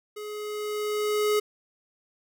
square tone with level ramp, 421 Hz, G#4, 24 cents sharp, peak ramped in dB -36 to -21 dBFS, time 0.16-1.4 s, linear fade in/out 10 ms, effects none

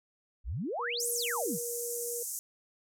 sine exponential two-way sweep, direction up then down, 44.48 to 12000 to 128.5 Hz, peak -32 dBFS, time 0.44-1.59 s, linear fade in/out 50 ms, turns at 1.1 s
sine tone, 476.8 Hz, A#4, 39 cents sharp, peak -37 dBFS, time 0.79-2.23 s, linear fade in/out 5 ms
pink band-pass noise, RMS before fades -38 dBFS, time 1-2.39 s, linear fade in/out 0 ms, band 6200 to 14000 Hz, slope 48 dB/octave
effects none

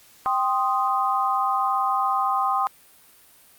sine chord, C minor, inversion second, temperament equal, 784 / 1046.5 / 1244.5 Hz, G5 / C6 / Eb6, 0 / 0 / 0 cents, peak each -24 dBFS, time 0.26-2.67 s, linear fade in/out 0 ms, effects white hiss -53 dBFS RMS until 3.58 s + Opus 48 kbps

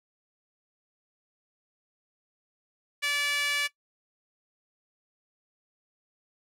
sawtooth tone with high-pass filter, 578 Hz, D5, 28 cents flat, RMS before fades -28 dBFS, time 3.02-3.68 s, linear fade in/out 20 ms, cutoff 2100 Hz, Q 2.6, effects noise-tail reverb RT60 0.1 s tail -18 dB re dry + low-pass 12000 Hz 12 dB/octave

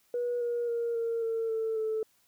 sine tone with pitch steps, 484.5 / 476.5 / 468.5 / 460.8 / 453.1 / 445.6 / 438.2 Hz, B4 / A#4 / A#4 / A#4 / A#4 / A4 / A4, -33 / +38 / +9 / -20 / -49 / +22 / -7 cents, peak -27 dBFS, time 0.14-2.03 s, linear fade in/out 2 ms, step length 270 ms, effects tanh soft clip ceiling -24 dBFS + white hiss -68 dBFS RMS until 2.27 s

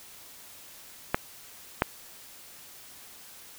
clicks, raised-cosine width 0.5 ms, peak -7 / -6 dBFS, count 2, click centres 1.145 / 1.821 s, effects white hiss -49 dBFS RMS until 3.58 s

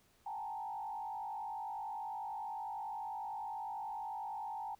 sine tone with frequency modulation, 848 Hz, G#5, 36 cents sharp, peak -39 dBFS, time 0.26-4.75 s, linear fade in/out 5 ms, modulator 51 Hz, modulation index 1.4, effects pink hiss -70 dBFS RMS until 4.79 s

